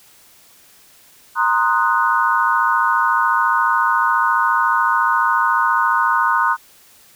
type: chord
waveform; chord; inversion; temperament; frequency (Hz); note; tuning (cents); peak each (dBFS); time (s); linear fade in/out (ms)
sine; C half-diminished seventh; third; equal; 932.3 / 1046.5 / 1244.5 / 1480; Bb5 / C6 / Eb6 / Gb6; 0 / 0 / 0 / 0; -19; 1.35-6.57; 50
effects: white hiss -49 dBFS RMS until 7.15 s